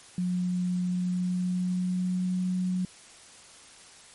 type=tone with pitch glide; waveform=sine; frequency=180 to 182.93 Hz; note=F#3 to F#3; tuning=-47 to -19 cents; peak=-25 dBFS; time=0.18-2.85 s; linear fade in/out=2 ms; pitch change=+28 cents; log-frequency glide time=0.92-2.42 s; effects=white hiss -51 dBFS RMS until 4.14 s + MP3 48 kbps